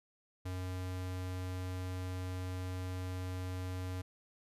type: tone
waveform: square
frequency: 91.9 Hz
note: F#2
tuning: 11 cents flat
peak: -38 dBFS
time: 0.45-4.02 s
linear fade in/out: 10 ms
effects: resampled to 32000 Hz